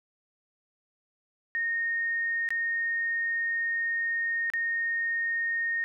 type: tone with dropouts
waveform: sine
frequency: 1848 Hz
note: A#6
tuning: 16 cents flat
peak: -26 dBFS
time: 1.55-5.84 s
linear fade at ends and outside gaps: 0 ms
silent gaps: 2.489-2.505 / 4.501-4.536 s
effects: none